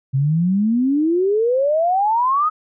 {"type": "exponential sweep", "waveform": "sine", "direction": "up", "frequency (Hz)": [130, 1282], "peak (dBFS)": -14, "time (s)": [0.13, 2.5], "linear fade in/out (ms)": 20, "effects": []}